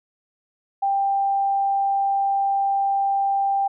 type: tone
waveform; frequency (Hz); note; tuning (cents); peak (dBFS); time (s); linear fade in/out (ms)
sine; 790; G5; +13; -18; 0.82-3.68; 10
effects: none